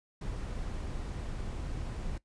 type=noise; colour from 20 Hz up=brown; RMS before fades=-37 dBFS; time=0.21-2.18 s; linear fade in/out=5 ms; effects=noise-tail reverb RT60 0.1 s tail -18 dB re dry + resampled to 22050 Hz